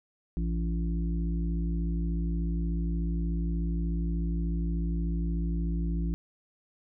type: harmonic tone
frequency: 56.6 Hz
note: A1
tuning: 50 cents sharp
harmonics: 1 / 3 / 5 / 6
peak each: -28 / -32 / -40 / -44 dBFS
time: 0.37-6.14 s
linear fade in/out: 0 ms
effects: none